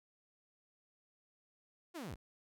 sawtooth linear sweep, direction down, 370.9 to 34.64 Hz, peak -39 dBFS, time 1.94-2.16 s, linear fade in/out 20 ms, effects none

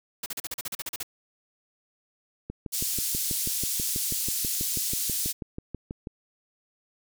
white noise bursts, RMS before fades -33 dBFS, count 12, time 0.23-1.031 s, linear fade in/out 5 ms, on 31 ms, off 39 ms
click train, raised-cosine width 3 ms, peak -21 dBFS, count 23, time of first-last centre 2.5-6.071 s, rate 6.16 Hz
white band-pass noise, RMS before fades -29 dBFS, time 2.72-5.33 s, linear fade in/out 20 ms, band 4900 to 16000 Hz, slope 12 dB/octave
effects none

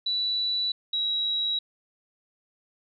sine tone pair in turn, 3951 / 3865 Hz, B7 / B7, 0 / -38 cents, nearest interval unison, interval 38 cents, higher first, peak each -24 dBFS, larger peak neither, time 0.06-0.72 / 0.93-1.59 s, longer neither, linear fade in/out 5 ms, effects none

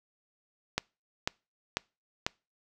click train, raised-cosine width 0.2 ms, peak -10 dBFS, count 4, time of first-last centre 0.78-2.265 s, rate 2.02 Hz, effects noise-tail reverb RT60 0.3 s tail -26 dB re dry

